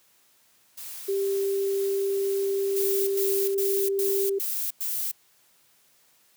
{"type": "noise with tremolo", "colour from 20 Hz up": "blue", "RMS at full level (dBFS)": -38, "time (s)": [0.77, 3.55], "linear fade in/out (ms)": 10, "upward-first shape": "triangle", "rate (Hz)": 2.1, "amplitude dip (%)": 25}
{"type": "tone", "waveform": "sine", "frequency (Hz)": 393.3, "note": "G4", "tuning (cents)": 6, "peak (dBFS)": -23, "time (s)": [1.08, 4.39], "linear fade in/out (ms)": 10}
{"type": "noise bursts", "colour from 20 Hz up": "violet", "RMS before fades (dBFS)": -29, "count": 6, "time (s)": [2.76, 5.115], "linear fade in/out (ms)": 5, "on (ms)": 310, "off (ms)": 99}
{"effects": ["white hiss -62 dBFS RMS until 6.36 s", "high-pass 100 Hz 12 dB/octave"]}